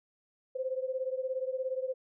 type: beating tone pair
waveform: sine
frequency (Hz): 514 / 531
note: C5 / C5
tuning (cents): -31 / +25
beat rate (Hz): 17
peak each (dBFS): -33 / -36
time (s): 0.55-1.94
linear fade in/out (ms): 10
effects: none